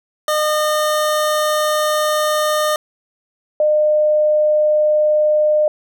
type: tone pair in turn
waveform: 25% pulse / sine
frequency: 609 / 606.5 Hz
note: D#5 / D#5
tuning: -37 / -44 cents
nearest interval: unison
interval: 7 cents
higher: first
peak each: -11 dBFS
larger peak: neither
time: 0.28-2.76 / 3.6-5.68 s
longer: first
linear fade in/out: 2 ms
effects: none